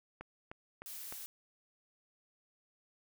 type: click train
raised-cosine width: 0.5 ms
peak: -30 dBFS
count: 4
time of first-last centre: 0.21-1.125 s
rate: 3.28 Hz
type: noise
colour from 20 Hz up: blue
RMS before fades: -46 dBFS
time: 0.86-1.26 s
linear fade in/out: 0 ms
effects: none